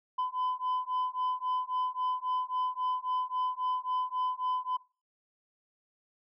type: beating tone pair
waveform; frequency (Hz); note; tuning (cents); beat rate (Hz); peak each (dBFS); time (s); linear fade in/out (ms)
sine; 1008 / 1011.7; B5 / B5; +35 / +41; 3.7; -31; 0.18-4.77; 10
effects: noise-tail reverb RT60 0.3 s tail -20 dB re dry + tanh soft clip ceiling -26 dBFS